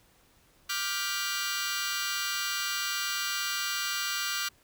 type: chord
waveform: 15% pulse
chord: G dominant seventh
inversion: second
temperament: just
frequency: 1176 / 1411.2 / 1568 / 1960 Hz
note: D6 / F6 / G6 / B6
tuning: +2 / +18 / 0 / -14 cents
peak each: -30 / -27 / -30 / -32 dBFS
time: 0.69-4.49 s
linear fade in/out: 10 ms
effects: pink hiss -63 dBFS RMS until 4.63 s